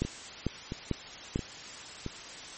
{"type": "two click trains", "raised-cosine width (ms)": 3, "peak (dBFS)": [-15, -21], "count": [4, 4], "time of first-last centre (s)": [[0.02, 1.359], [0.05, 2.063]], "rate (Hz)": [2.24, 1.49], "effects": ["white hiss -44 dBFS RMS until 2.57 s", "MP3 32 kbps"]}